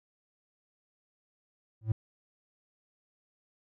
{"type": "tone with exponential growth", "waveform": "triangle", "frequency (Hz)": 110, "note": "A2", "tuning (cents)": 0, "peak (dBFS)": -19, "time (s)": [1.81, 1.92], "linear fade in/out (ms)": 5, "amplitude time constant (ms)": 23, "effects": []}